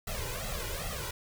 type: noise with flanger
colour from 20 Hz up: pink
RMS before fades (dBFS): -36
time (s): 0.07-1.11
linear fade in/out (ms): 5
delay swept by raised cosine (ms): 1.5 to 2.09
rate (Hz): 2.5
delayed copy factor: +0.9
effects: none